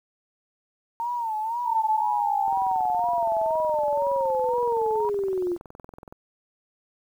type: tone with vibrato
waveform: sine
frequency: 912 Hz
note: A#5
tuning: 38 cents flat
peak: -25 dBFS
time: 1-5.09 s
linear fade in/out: 0 ms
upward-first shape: sine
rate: 2 Hz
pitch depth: 110 cents each way
type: linear sweep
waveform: sine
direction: down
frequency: 910 to 342.7 Hz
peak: -23 dBFS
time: 1.64-5.58 s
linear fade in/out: 50 ms
type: click train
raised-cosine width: 1 ms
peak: -28 dBFS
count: 79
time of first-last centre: 2.48-6.125 s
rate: 21.4 Hz
effects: 9-bit